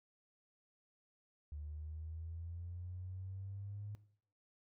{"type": "exponential sweep", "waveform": "triangle", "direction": "up", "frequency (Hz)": [73.7, 104.4], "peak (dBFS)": -39, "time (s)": [1.52, 3.95], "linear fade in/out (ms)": 0, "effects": ["noise-tail reverb RT60 0.6 s tail -21 dB re dry", "tanh soft clip ceiling -41 dBFS"]}